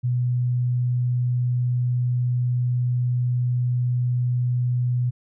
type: tone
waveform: sine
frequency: 123.47 Hz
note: B2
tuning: in tune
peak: -19 dBFS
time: 0.03-5.11 s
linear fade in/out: 20 ms
effects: none